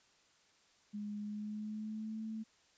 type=tone with pitch glide; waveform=sine; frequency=207.7 to 220.1 Hz; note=G#3 to A3; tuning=0 to +1 cents; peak=-39 dBFS; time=0.93-2.44 s; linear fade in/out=20 ms; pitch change=+101 cents; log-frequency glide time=1.19-2.23 s; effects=white hiss -69 dBFS RMS until 2.77 s + resampled to 16000 Hz